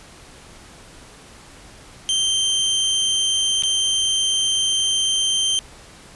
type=tone with dropouts; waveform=sawtooth; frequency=3136 Hz; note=G7; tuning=in tune; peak=-14 dBFS; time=2.09-5.59 s; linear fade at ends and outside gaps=0 ms; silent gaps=3.623-3.635 s; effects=pink hiss -44 dBFS RMS until 6.15 s + resampled to 24000 Hz